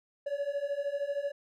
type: beating tone pair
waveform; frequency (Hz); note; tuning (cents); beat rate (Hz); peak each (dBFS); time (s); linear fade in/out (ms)
triangle; 560 / 573; C#5 / D5; +18 / -43; 13; -33 / -31; 0.26-1.32; 10
effects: none